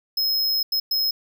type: tone bursts at uneven times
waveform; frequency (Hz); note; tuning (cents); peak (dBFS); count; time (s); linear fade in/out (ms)
square; 5140; E8; -45; -20; 3; 0.17-0.63 / 0.72-0.8 / 0.91-1.11; 5
effects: none